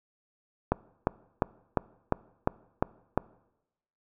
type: click train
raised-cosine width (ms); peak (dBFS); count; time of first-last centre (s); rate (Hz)
1; -9; 8; 0.72-3.176; 2.85
effects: noise-tail reverb RT60 0.9 s tail -22 dB re dry